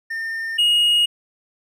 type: tone pair in turn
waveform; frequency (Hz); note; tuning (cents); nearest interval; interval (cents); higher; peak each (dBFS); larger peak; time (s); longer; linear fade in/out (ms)
triangle; 1811 / 2875; A6 / F7; +49 / +50; minor sixth; 801; second; -22 / -12; second; 0.1-0.58 / 0.58-1.06; neither; 10
effects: none